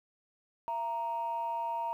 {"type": "tone pair together", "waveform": "sine", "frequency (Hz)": [673.7, 932], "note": ["E5", "A#5"], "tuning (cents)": [38, -1], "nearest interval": "tritone", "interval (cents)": 561, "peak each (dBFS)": [-38, -31], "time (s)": [0.68, 1.93], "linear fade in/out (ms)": 0, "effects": ["tanh soft clip ceiling -27 dBFS", "11-bit"]}